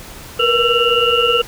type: tone cluster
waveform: sine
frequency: 466.8 / 485.5 / 1345 / 2779 / 2901 Hz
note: A#4 / B4 / E6 / F7 / F#7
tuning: +2 / -30 / +34 / -9 / -35 cents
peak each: -18 dBFS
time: 0.39-1.42 s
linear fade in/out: 10 ms
effects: pink hiss -35 dBFS RMS until 1.47 s